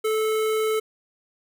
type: tone with notch filter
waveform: square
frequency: 435.8 Hz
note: A4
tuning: 17 cents flat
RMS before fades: -23 dBFS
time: 0.04-0.8 s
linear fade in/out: 10 ms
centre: 5100 Hz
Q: 1.8
effects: none